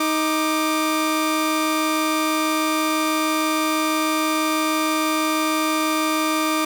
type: tone pair together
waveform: sawtooth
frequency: 313.1 / 1186.2 Hz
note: D#4 / D6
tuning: +11 / +17 cents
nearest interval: octave + major seventh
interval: 2306 cents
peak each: -17 / -19 dBFS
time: 0-6.65 s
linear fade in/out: 5 ms
effects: none